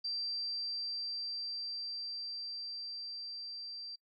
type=tone with level ramp; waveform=sine; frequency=4700 Hz; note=D8; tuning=1 cent sharp; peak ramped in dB=-34 to -42 dBFS; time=0.04-3.96 s; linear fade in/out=10 ms; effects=noise-tail reverb RT60 0.1 s tail -25 dB re dry